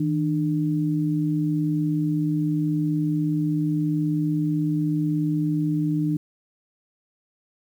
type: tone pair together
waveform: sine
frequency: 158.65 / 299.5 Hz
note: D#3 / D4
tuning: +34 / +34 cents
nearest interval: major seventh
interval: 1100 cents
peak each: -23 dBFS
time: 0-6.17 s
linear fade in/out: 5 ms
effects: 9-bit